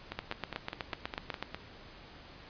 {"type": "two click trains", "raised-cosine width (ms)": 0.3, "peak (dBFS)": [-21, -18], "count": [8, 11], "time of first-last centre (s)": [[0.12, 1.546], [0.19, 1.426]], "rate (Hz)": [4.91, 8.09], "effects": ["pink hiss -52 dBFS RMS until 2.49 s", "resampled to 11025 Hz"]}